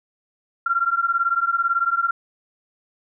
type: beating tone pair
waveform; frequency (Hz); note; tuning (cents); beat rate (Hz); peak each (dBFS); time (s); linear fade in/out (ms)
sine; 1366 / 1384; F6 / F6; -39 / -16; 18; -21; 0.66-2.11; 5
effects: none